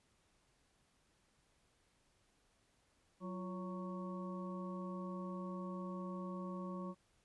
harmonic tone with a mistuned harmonic, 185 Hz, F#3, in tune, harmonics 1 / 2 / 3 / 5 / 6, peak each -43 / -50 / -51 / -57 / -50 dBFS, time 3.2-6.95 s, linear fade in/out 50 ms, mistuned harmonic 2, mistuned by -100 cents, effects pink hiss -75 dBFS RMS until 7.24 s + resampled to 24000 Hz

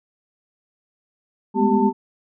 sine tone cluster, 204 / 213.6 / 247.8 / 390.6 / 892 Hz, G#3 / G#3 / B3 / G4 / A5, -31 / +49 / +6 / -6 / +23 cents, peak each -21 dBFS, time 1.54-1.93 s, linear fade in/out 50 ms, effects none

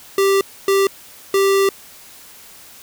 square tone bursts at uneven times, 392 Hz, G4, in tune, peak -13 dBFS, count 3, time 0.18-0.41 / 0.68-0.87 / 1.34-1.69 s, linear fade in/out 2 ms, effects white hiss -42 dBFS RMS until 2.82 s

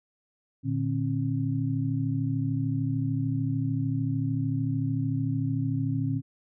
sine tone cluster, 116.3 / 149.7 / 269.2 Hz, A#2 / D3 / C4, -4 / +33 / +49 cents, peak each -28 / -30 / -30 dBFS, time 0.63-6.22 s, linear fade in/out 50 ms, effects none

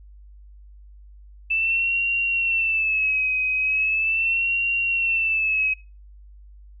sine tone with vibrato, 2637 Hz, E7, in tune, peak -19 dBFS, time 1.5-5.74 s, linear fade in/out 10 ms, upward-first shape sine, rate 0.39 Hz, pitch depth 77 cents each way, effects noise-tail reverb RT60 0.3 s tail -22 dB re dry + added 50 Hz sine -43 dBFS peak until 6.8 s

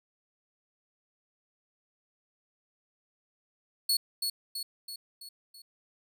sawtooth tone with echo, 4380 Hz, C#8, 22 cents flat, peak -21 dBFS, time 3.89-3.97 s, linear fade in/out 5 ms, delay 330 ms, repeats 5, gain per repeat -5 dB, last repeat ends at 5.62 s, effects none

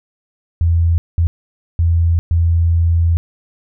sine tone bursts at uneven times, 84 Hz, E2, 33 cents sharp, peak -10 dBFS, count 4, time 0.61-0.98 / 1.18-1.27 / 1.79-2.19 / 2.31-3.17 s, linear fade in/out 0 ms, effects none

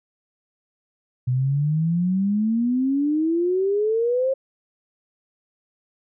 sine exponential sweep, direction up, 123.3 to 541 Hz, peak -18 dBFS, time 1.27-4.34 s, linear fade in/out 10 ms, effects none

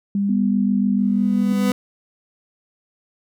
sine tone, 200 Hz, G3, 35 cents sharp, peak -17 dBFS, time 0.15-1.71 s, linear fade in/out 2 ms
sine tone with pitch glide, 246.9 to 243.5 Hz, B3 to B3, 0 to -24 cents, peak -20 dBFS, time 0.29-1.53 s, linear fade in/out 5 ms, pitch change -24 cents, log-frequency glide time 0.84-1.35 s
30% pulse tone with exponential growth, 250 Hz, B3, 21 cents sharp, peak -15 dBFS, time 0.98-1.72 s, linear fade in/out 1 ms, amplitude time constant 160 ms
effects none

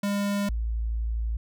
square / sine tone pair in turn, 202 / 56.1 Hz, G#3 / A1, -48 / +34 cents, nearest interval octave + minor seventh, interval 2218 cents, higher first, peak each -25 dBFS, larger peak neither, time 0.03-0.49 / 0.49-1.37 s, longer second, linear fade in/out 5 ms, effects none

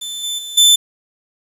sawtooth tone with level steps, 3529 Hz, A7, 4 cents sharp, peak -21 / -17 / -24 / -4 dBFS, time 0.01-0.76 s, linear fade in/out 10 ms, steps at 0.23 / 0.38 / 0.57 s, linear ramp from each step 10 ms, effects resampled to 32000 Hz + 7-bit

